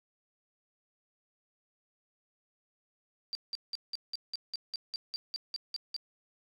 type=tone bursts; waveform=sine; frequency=4699 Hz; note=D8; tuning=in tune; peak=-33 dBFS; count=14; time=3.33-5.964 s; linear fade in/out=0 ms; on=21 ms; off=180 ms; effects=none